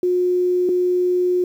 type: tone pair in turn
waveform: sine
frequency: 360 / 360 Hz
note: F#4 / F#4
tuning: -47 / -47 cents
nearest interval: unison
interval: 0 cents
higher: neither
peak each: -15 dBFS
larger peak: neither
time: 0.03-0.69 / 0.69-1.44 s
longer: second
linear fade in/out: 2 ms
effects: 8-bit